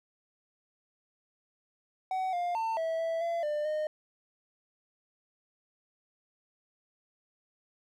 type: tone with pitch steps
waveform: triangle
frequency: 752 / 704 / 898 / 652 / 658 / 677 / 597 / 613 Hz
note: F#5 / F5 / A5 / E5 / E5 / E5 / D5 / D#5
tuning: +28 / +14 / +35 / -19 / -3 / +46 / +28 / -26 cents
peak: -27 dBFS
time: 2.11-3.87 s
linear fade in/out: 2 ms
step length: 220 ms
effects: none